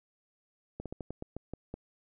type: slowing click train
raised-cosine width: 2 ms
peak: -25 dBFS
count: 9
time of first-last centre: 0.8-1.74 s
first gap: 57 ms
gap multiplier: 1.2
effects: none